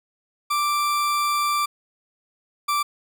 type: tone pair in turn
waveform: 40% pulse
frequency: 1174.7 / 1170.5 Hz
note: D6 / D6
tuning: 0 / -6 cents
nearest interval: unison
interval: 6 cents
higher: first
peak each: -19 dBFS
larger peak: neither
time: 0.5-1.66 / 2.68-2.83 s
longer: first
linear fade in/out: 10 ms
effects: none